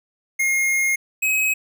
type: tone pair in turn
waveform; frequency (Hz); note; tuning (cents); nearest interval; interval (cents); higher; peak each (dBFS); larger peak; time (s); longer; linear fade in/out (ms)
square; 2141 / 2546; C7 / D#7; +39 / +39; minor third; 300; second; -18; neither; 0.39-0.96 / 1.22-1.54; first; 10
effects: none